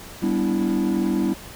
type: chord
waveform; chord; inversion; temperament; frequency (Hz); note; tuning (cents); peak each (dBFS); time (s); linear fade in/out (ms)
triangle; E minor seventh; first; equal with one note detuned; 196 / 246.9 / 289.5 / 329.6; G3 / B3 / D4 / E4; 0 / 0 / -25 / 0; -21 / -23 / -23 / -21; 0.22-1.34; 10
effects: tanh soft clip ceiling -12 dBFS + pink hiss -40 dBFS RMS until 1.55 s